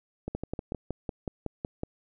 two click trains, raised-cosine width 2 ms, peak -18 / -20 dBFS, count 9 / 4, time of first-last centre 0.35-1.834 / 0.28-0.747 s, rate 5.39 / 6.42 Hz, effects none

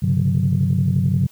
sine tone cluster, 98.1 / 131.9 / 143.4 / 182.7 Hz, G2 / C3 / D3 / F#3, +2 / +14 / -41 / -22 cents, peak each -20 dBFS, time 0.02-1.27 s, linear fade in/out 10 ms, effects tanh soft clip ceiling -7 dBFS + white hiss -52 dBFS RMS until 1.31 s

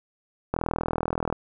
click train, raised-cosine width 1 ms, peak -11 dBFS, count 33, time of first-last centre 0.54-1.326 s, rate 40.7 Hz, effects none

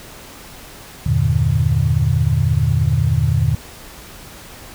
sine chord, E half-diminished seventh, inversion none, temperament just, 82.41 / 98.89 / 118.67 / 148.33 Hz, E2 / G2 / Bb2 / D3, 0 / +16 / +31 / +18 cents, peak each -19 / -21 / -17 / -18 dBFS, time 1.06-3.55 s, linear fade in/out 5 ms, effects pink hiss -38 dBFS RMS until 4.74 s

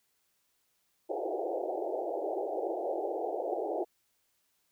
pink band-pass noise, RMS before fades -34 dBFS, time 1.09-3.85 s, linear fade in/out 20 ms, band 330 to 810 Hz, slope 96 dB/octave, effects white hiss -75 dBFS RMS until 4.71 s

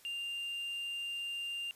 triangle tone, 2794 Hz, F7, in tune, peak -35 dBFS, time 0.05-1.71 s, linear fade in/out 0 ms, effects white hiss -61 dBFS RMS until 1.75 s + resampled to 32000 Hz

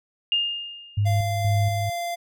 sine tone with exponential decay, 2823 Hz, F7, 18 cents sharp, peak -17 dBFS, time 0.32-1.2 s, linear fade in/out 1 ms, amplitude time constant 190 ms
sine tone with tremolo, 102.9 Hz, G#2, 16 cents flat, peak -18 dBFS, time 0.97-1.9 s, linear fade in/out 10 ms, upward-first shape square, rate 2.1 Hz, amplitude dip 50%
square tone, 691 Hz, F5, 19 cents flat, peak -27 dBFS, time 1.05-2.16 s, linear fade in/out 20 ms
effects none

